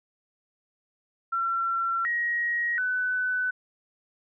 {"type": "tone with pitch steps", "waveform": "sine", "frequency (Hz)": [1357, 1890, 1501], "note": ["E6", "A#6", "F#6"], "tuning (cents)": [50, 23, 24], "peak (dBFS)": -24, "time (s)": [1.32, 3.51], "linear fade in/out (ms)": 10, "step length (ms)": 730, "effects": []}